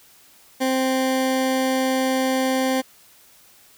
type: tone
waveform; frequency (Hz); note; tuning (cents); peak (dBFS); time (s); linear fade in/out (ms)
20% pulse; 261.6; C4; 0; -14; 0.6-2.82; 20
effects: white hiss -52 dBFS RMS until 3.77 s